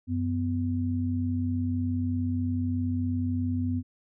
sine tone pair together, 93.9 / 250.7 Hz, F#2 / B3, +26 / +26 cents, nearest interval octave + perfect fourth, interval 1700 cents, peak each -28 dBFS, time 0.07-3.83 s, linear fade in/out 50 ms, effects none

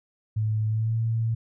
sine tone with pitch glide, 108.4 to 113.46 Hz, A2 to A#2, -25 to -46 cents, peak -22 dBFS, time 0.36-1.35 s, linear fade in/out 10 ms, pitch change +79 cents, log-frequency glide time 0.67-0.97 s, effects none

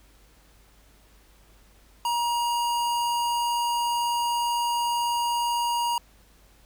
square tone, 949 Hz, A#5, 31 cents sharp, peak -24 dBFS, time 2.05-5.98 s, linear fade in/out 2 ms, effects added 50 Hz sine -56 dBFS peak until 6.65 s + pink hiss -59 dBFS RMS until 6.65 s

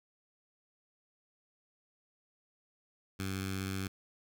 10% pulse tone with notch filter, 95.9 Hz, G2, 37 cents flat, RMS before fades -37 dBFS, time 3.19-3.88 s, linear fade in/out 10 ms, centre 580 Hz, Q 0.56, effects none

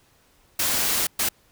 white noise bursts at uneven times, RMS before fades -23 dBFS, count 2, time 0.59-1.07 / 1.19-1.29 s, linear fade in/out 5 ms, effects pink hiss -60 dBFS RMS until 1.51 s

